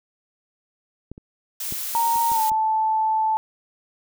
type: clicks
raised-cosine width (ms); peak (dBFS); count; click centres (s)
3; -22 / -28 / -21 / -30 / -27 / -28; 6; 1.116 / 1.179 / 1.724 / 2.159 / 2.318 / 2.518
type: noise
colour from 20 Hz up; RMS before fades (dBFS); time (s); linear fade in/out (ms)
blue; -29; 1.6-2.5; 5
type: tone with pitch glide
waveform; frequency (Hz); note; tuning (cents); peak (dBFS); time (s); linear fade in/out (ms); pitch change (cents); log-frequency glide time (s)
sine; 928 to 875.9; A#5 to A5; -8 to -8; -18; 1.95-3.37; 0; -100; 2.32-2.42
effects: none